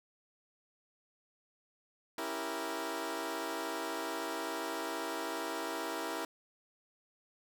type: chord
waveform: 15% pulse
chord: C# diminished seventh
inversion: none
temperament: equal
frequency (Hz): 277.2 / 329.6 / 392 / 466.2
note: C#4 / E4 / G4 / Bb4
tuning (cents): 0 / 0 / 0 / 0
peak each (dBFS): -39 / -33 / -37 / -35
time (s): 2.18-6.25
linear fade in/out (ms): 2
effects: none